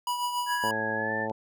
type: tone with tremolo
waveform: square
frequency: 977 Hz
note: B5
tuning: 19 cents flat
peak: -26 dBFS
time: 0.07-0.71 s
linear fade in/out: 2 ms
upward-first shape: triangle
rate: 7.1 Hz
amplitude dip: 55%
type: tone with pitch glide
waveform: sine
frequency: 1661.2 to 1770.2 Hz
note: G#6 to A6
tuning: 0 to +10 cents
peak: -30 dBFS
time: 0.46-1.28 s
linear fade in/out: 50 ms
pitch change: +110 cents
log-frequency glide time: 0.94-1.14 s
type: harmonic tone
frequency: 110 Hz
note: A2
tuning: in tune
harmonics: 1 / 2 / 3 / 4 / 5 / 6 / 7 / 8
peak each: -42 / -37 / -40 / -37 / -35 / -40 / -40 / -35 dBFS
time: 0.63-1.32 s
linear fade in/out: 5 ms
type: click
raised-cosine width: 0.2 ms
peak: -33 dBFS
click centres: 1.298 s
effects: none